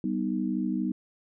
sine chord, G augmented, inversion none, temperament equal with one note detuned, 194.08 / 246.9 / 311.1 Hz, G3 / B3 / D#4, -17 / 0 / 0 cents, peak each -30 / -30 / -31 dBFS, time 0.04-0.92 s, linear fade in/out 2 ms, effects none

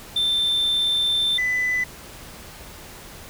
sine tone pair in turn, 3561 / 1998.5 Hz, A7 / B6, +20 / +20 cents, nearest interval minor seventh, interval 1000 cents, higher first, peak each -16 / -18 dBFS, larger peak first, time 0.16-1.38 / 1.38-1.84 s, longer first, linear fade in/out 5 ms, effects tanh soft clip ceiling -17 dBFS + pink hiss -41 dBFS RMS until 3.29 s

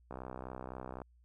click train, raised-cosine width 1 ms, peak -29 dBFS, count 59, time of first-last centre 0.11-1.018 s, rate 63.9 Hz, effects added 60 Hz sine -62 dBFS peak until 1.24 s

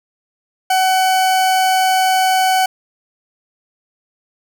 40% pulse tone, 752 Hz, F#5, 28 cents sharp, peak -11 dBFS, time 0.7-2.66 s, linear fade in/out 5 ms, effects none

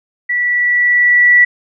sine tone with level ramp, 1953 Hz, B6, 20 cents flat, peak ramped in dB -13 to -4 dBFS, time 0.29-1.45 s, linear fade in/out 10 ms, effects none

